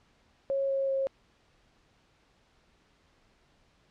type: tone with pitch steps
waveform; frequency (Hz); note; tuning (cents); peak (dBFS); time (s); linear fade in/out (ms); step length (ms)
sine; 547 / 543.2 / 539.5; C#5 / C#5 / C#5; -23 / -35 / -47; -26; 0.5-1.07; 0; 190
effects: pink hiss -66 dBFS RMS until 3.9 s + low-pass 5000 Hz 12 dB/octave